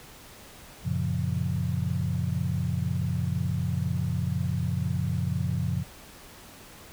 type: chord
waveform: sine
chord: Gb major seventh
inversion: none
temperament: equal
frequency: 92.5 / 116.54 / 138.59 / 174.61 Hz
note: Gb2 / Bb2 / Db3 / F3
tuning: 0 / 0 / 0 / 0 cents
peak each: -30 / -32 / -30 / -31 dBFS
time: 0.83-5.85 s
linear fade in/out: 50 ms
effects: pink hiss -48 dBFS RMS until 6.92 s